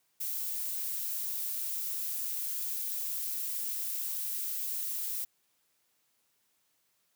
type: noise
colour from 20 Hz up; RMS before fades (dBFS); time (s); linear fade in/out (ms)
violet; -35; 0.2-5.25; 10
effects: white hiss -74 dBFS RMS until 7.15 s + high-pass 80 Hz 12 dB/octave